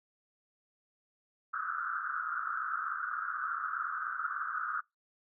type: band-pass noise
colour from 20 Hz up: white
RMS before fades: -36 dBFS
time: 1.53-4.81 s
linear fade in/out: 10 ms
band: 1200 to 1500 Hz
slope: 96 dB/octave
effects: noise-tail reverb RT60 0.2 s tail -26 dB re dry